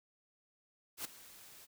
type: noise with ADSR envelope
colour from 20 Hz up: white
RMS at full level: -39 dBFS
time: 0.97-1.67 s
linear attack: 78 ms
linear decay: 8 ms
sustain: -17 dB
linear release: 34 ms
effects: none